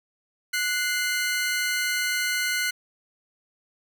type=tone pair together; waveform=sawtooth; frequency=1475 / 2086 Hz; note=F#6 / C7; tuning=-6 / -6 cents; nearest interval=tritone; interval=600 cents; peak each=-23 dBFS; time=0.53-2.71 s; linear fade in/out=10 ms; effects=none